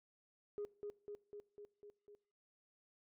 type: tone with echo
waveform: sine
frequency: 412.7 Hz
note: G#4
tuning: 11 cents flat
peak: -39 dBFS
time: 0.58-0.65 s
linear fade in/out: 0 ms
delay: 250 ms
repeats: 6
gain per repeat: -3 dB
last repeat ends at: 2.15 s
effects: noise-tail reverb RT60 0.6 s tail -23 dB re dry + tanh soft clip ceiling -37 dBFS